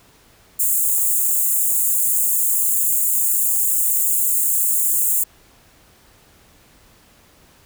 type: high-pass noise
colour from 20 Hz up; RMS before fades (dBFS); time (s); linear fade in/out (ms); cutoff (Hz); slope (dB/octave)
white; -18; 0.59-5.24; 10; 6900; 96
effects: pink hiss -52 dBFS RMS until 7.65 s